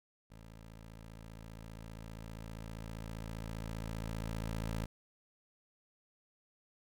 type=tone with level ramp; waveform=15% pulse; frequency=55.1 Hz; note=A1; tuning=3 cents sharp; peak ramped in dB=-46 to -29 dBFS; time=0.3-4.86 s; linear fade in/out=10 ms; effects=none